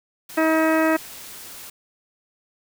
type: noise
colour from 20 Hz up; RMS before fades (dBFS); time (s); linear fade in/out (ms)
white; -39; 0.29-1.7; 5
type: harmonic tone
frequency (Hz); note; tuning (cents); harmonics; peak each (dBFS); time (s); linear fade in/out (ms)
318.8; D#4; +42; 1 / 2 / 3 / 4 / 5 / 6 / 7 / 8; -19 / -21 / -28 / -27 / -28 / -28 / -38 / -33; 0.37-0.97; 10
effects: none